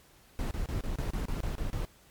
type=noise bursts; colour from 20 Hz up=brown; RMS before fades=-32 dBFS; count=10; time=0.39-1.851 s; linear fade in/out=0 ms; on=120 ms; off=29 ms; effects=pink hiss -60 dBFS RMS until 2.1 s + MP3 96 kbps